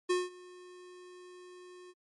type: tone with ADSR envelope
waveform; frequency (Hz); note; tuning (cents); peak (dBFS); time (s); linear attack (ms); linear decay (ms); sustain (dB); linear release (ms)
square; 361.1; F#4; -42; -26; 0.09-1.94; 14; 190; -24; 43
effects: MP3 48 kbps